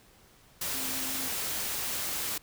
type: tone in noise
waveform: sine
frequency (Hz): 263.6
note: C4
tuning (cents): +13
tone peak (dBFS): -42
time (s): 0.74-1.28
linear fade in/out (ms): 5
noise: white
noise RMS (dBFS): -33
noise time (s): 0.61-2.38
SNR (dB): -12
effects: pink hiss -59 dBFS RMS until 2.42 s